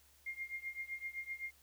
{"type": "tone with tremolo", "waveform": "sine", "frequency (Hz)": 2121, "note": "C7", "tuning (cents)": 23, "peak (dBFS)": -37, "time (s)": [0.26, 1.51], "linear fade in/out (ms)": 5, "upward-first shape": "triangle", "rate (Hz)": 7.8, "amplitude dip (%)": 95, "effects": ["added 70 Hz sine -70 dBFS peak until 1.62 s", "white hiss -67 dBFS RMS until 1.62 s"]}